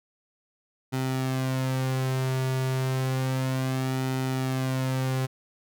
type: tone with flanger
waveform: sawtooth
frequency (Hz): 130.81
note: C3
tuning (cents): 0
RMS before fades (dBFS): -27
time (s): 0.92-5.27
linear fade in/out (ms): 20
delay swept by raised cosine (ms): 1.8 to 3.8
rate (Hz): 0.31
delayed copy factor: -0.55
effects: none